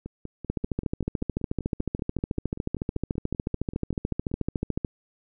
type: two click trains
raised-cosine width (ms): 3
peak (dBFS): -13 / -23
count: 61 / 23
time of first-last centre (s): 0.5-4.848 / 0.06-4.315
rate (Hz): 13.8 / 5.17
effects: none